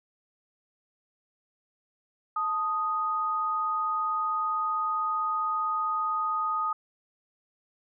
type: tone pair together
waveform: sine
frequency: 880 / 1244.5 Hz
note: A5 / D#6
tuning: 0 / 0 cents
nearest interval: tritone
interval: 600 cents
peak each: -34 / -26 dBFS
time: 2.36-6.73 s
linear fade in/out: 5 ms
effects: none